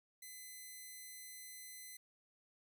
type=tone; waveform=5% pulse; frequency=2025 Hz; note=B6; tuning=43 cents sharp; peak=-40 dBFS; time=0.22-1.97 s; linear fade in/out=5 ms; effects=none